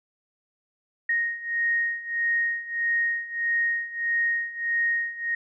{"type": "beating tone pair", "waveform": "sine", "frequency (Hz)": [1864.7, 1866.3], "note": ["A#6", "A#6"], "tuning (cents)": [0, 2], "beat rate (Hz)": 1.6, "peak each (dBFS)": [-28, -25], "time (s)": [1.09, 5.35], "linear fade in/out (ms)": 5, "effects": []}